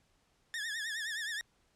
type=tone with vibrato; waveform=sawtooth; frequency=1760 Hz; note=A6; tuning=in tune; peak=-32 dBFS; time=0.54-1.41 s; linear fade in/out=0 ms; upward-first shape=triangle; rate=9.6 Hz; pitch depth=130 cents each way; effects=pink hiss -72 dBFS RMS until 1.75 s + low-pass 9000 Hz 12 dB/octave